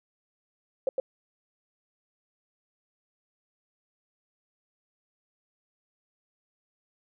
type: tone with echo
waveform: sine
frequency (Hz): 528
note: C5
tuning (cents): +16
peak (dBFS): -22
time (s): 0.87-0.89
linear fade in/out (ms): 2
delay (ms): 110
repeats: 1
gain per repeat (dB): -2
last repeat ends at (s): 1
effects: none